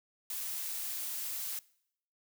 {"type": "noise", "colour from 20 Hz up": "blue", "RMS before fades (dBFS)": -38, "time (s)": [0.3, 1.59], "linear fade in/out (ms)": 2, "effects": ["noise-tail reverb RT60 0.7 s tail -22 dB re dry"]}